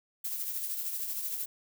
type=noise with tremolo; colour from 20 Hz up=violet; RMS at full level=-33 dBFS; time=0.24-1.46 s; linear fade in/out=10 ms; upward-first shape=triangle; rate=13 Hz; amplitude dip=50%; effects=none